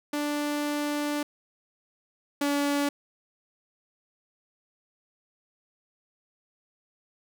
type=tone pair in turn; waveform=sawtooth; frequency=293.7 / 286 Hz; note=D4 / D4; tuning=0 / -46 cents; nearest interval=unison; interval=46 cents; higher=first; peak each=-23 / -20 dBFS; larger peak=second; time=0.13-1.23 / 2.41-2.89 s; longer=first; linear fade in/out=5 ms; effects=none